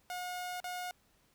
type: tone with dropouts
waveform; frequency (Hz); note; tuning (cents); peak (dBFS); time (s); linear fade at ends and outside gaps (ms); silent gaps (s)
sawtooth; 721; F#5; -45; -34; 0.1-0.91; 1; 0.602-0.642
effects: pink hiss -70 dBFS RMS until 1.34 s